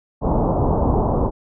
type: low-pass noise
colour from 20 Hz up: pink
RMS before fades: -18 dBFS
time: 0.21-1.31 s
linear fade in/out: 50 ms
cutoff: 1000 Hz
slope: 48 dB/octave
effects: none